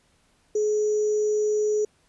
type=tone with sample-and-hold; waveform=sine; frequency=423.2 Hz; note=G#4; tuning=33 cents sharp; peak=-20 dBFS; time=0.55-1.85 s; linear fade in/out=5 ms; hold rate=6300 Hz; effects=pink hiss -64 dBFS RMS until 2.08 s + resampled to 24000 Hz